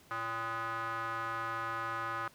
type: tone with band-pass filter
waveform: square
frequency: 113.8 Hz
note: A#2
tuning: 41 cents flat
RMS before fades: -37 dBFS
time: 0.11-2.28 s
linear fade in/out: 0 ms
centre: 1300 Hz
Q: 4.2
effects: pink hiss -61 dBFS RMS until 2.34 s + high-pass 60 Hz 12 dB/octave